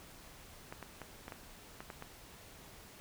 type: clicks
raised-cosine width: 0.5 ms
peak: -29 dBFS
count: 8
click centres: 0.725 / 0.827 / 1.017 / 1.281 / 1.322 / 1.805 / 1.902 / 2.024 s
effects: pink hiss -55 dBFS RMS until 3 s